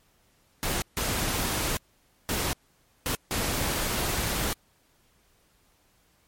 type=noise bursts at uneven times; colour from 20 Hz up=pink; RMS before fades=-28 dBFS; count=5; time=0.63-0.82 / 0.97-1.77 / 2.29-2.53 / 3.06-3.15 / 3.31-4.53 s; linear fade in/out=0 ms; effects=pink hiss -65 dBFS RMS until 6.27 s + MP3 64 kbps